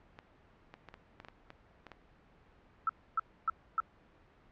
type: clicks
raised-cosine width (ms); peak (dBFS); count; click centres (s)
0.2; -27; 10; 0.189 / 0.74 / 0.887 / 0.941 / 1.201 / 1.248 / 1.285 / 1.504 / 1.867 / 1.917
type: tone bursts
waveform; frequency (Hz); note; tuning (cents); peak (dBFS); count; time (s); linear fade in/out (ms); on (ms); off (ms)
sine; 1318; E6; -1; -26; 4; 2.87-3.802; 2; 23; 280
effects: pink hiss -63 dBFS RMS until 4.51 s + low-pass 2000 Hz 12 dB/octave